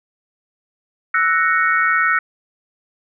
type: chord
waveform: sine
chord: F# dominant seventh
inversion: third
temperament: equal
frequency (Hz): 1318.5 / 1480 / 1864.7 / 2217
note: E6 / F#6 / A#6 / C#7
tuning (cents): 0 / 0 / 0 / 0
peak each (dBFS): -18 / -18 / -19 / -23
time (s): 1.14-2.19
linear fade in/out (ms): 5
effects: none